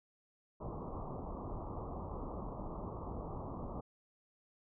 pink low-pass noise, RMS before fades -43 dBFS, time 0.6-3.81 s, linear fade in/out 10 ms, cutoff 1200 Hz, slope 96 dB/octave, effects none

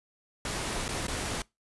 pink noise with dropouts, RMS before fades -33 dBFS, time 0.45-1.42 s, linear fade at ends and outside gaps 2 ms, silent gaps 0.881-0.889 / 1.069-1.081 s, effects noise-tail reverb RT60 0.2 s tail -23 dB re dry + resampled to 24000 Hz

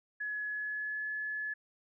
sine tone with pitch glide, 1694 to 1712.7 Hz, G#6 to A6, +34 to -47 cents, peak -34 dBFS, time 0.2-1.54 s, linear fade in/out 10 ms, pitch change +19 cents, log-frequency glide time 0.46-1.05 s, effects none

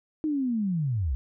sine linear sweep, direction down, 316.3 to 57.4 Hz, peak -24 dBFS, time 0.24-1.15 s, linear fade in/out 0 ms, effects none

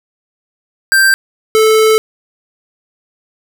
square tone pair in turn, 1574 / 437.4 Hz, G6 / A4, +7 / -10 cents, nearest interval octave + minor seventh, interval 2217 cents, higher first, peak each -7 dBFS, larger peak neither, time 0.92-1.14 / 1.55-1.98 s, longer second, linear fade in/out 0 ms, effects none

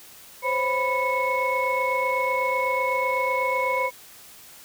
sine tone cluster, 517 / 545 / 990 / 2196 Hz, C5 / C#5 / B5 / C#7, -21 / -29 / +4 / -17 cents, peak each -26 / -30 / -24 / -26 dBFS, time 0.42-3.91 s, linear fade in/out 50 ms, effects tanh soft clip ceiling -14 dBFS + white hiss -47 dBFS RMS until 4.64 s

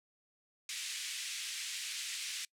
pink band-pass noise, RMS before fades -41 dBFS, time 0.69-2.45 s, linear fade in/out 2 ms, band 2200 to 9400 Hz, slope 24 dB/octave, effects noise-tail reverb RT60 0.1 s tail -25 dB re dry

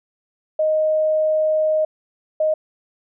sine tone bursts at uneven times, 622.3 Hz, D#5, in tune, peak -15 dBFS, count 2, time 0.59-1.85 / 2.4-2.54 s, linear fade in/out 5 ms, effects none

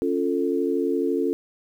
sine chord, Db augmented, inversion none, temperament equal with one note detuned, 277.2 / 349.2 / 443.1 Hz, Db4 / F4 / A4, 0 / 0 / +12 cents, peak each -25 dBFS, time 0.02-1.33 s, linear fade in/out 0 ms, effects 9-bit

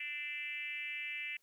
sine tone with frequency modulation, 2349 Hz, D7, in tune, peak -38 dBFS, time 0-1.37 s, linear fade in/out 5 ms, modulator 288 Hz, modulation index 1.5, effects white hiss -75 dBFS RMS until 1.42 s

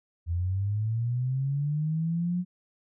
sine linear sweep, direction up, 82.41 to 181.6 Hz, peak -25 dBFS, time 0.26-2.45 s, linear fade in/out 50 ms, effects none

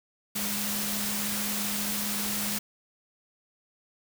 sine tone in noise, 206.4 Hz, G#3, 10 cents flat, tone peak -35 dBFS, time 0.35-2.59 s, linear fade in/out 10 ms, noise white, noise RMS -31 dBFS, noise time 0.35-2.59 s, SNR -7 dB, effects none

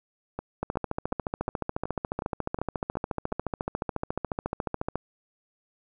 two click trains, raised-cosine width 1 ms, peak -14 / -18 dBFS, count 62 / 9, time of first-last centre 0.63-4.956 / 0.39-3.32 s, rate 14.1 / 2.73 Hz, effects none

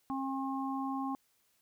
harmonic tone, 268.8 Hz, C4, 47 cents sharp, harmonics 1 / 3 / 4, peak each -35 / -39 / -40 dBFS, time 0.1-1.15 s, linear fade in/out 0 ms, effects white hiss -73 dBFS RMS until 1.61 s

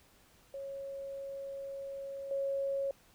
sine tone with level steps, 550 Hz, C#5, 14 cents flat, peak -39 / -31 dBFS, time 0.54-2.91 s, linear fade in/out 2 ms, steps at 2.31 s, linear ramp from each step 2 ms, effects pink hiss -64 dBFS RMS until 3.14 s

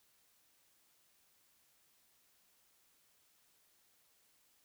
silence, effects white hiss -72 dBFS RMS until 4.64 s

